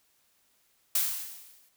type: noise with exponential decay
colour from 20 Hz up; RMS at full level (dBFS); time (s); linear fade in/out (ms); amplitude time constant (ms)
blue; -24; 0.95-1.69; 5; 160
effects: white hiss -69 dBFS RMS until 1.76 s